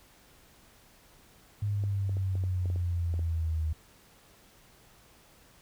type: exponential sweep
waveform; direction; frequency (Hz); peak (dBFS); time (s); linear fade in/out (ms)
sine; down; 103.83 to 77.78; -27; 1.62-3.73; 5
type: clicks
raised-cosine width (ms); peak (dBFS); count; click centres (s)
2; -30; 10; 1.838 / 2.094 / 2.169 / 2.354 / 2.438 / 2.657 / 2.701 / 2.76 / 3.14 / 3.193
effects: pink hiss -59 dBFS RMS until 5.61 s